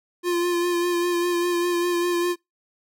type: tone with vibrato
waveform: square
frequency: 349.2 Hz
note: F4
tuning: in tune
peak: -21 dBFS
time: 0.23-2.36 s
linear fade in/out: 50 ms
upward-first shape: sine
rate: 5 Hz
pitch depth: 24 cents each way
effects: noise-tail reverb RT60 0.2 s tail -26 dB re dry